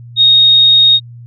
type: tone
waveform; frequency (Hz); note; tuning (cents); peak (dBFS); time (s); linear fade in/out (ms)
sine; 3729; A#7; 0; -4; 0.16-1; 50
effects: added 119 Hz sine -30 dBFS peak until 1.26 s